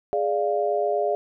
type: chord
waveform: sine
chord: D diminished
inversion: second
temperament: equal with one note detuned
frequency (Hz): 415.3 / 587.3 / 695.6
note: Ab4 / D5 / F5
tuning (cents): 0 / 0 / -7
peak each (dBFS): -25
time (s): 0.13-1.15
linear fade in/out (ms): 0
effects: none